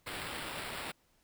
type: noise with sample-and-hold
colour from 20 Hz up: white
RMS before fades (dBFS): -41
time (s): 0.06-0.92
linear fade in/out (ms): 10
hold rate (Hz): 6300
effects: pink hiss -71 dBFS RMS until 1.23 s